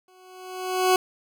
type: tone with exponential growth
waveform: 20% pulse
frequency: 370 Hz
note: F#4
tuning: in tune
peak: -10 dBFS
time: 0.08-0.96 s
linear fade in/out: 2 ms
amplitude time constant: 190 ms
effects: none